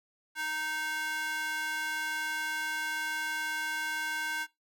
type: tone with high-pass filter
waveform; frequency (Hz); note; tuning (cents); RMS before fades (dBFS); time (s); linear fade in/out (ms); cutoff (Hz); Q
square; 310.5; D#4; -3; -34; 0.35-4.47; 50; 1400; 2.7
effects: noise-tail reverb RT60 0.2 s tail -21 dB re dry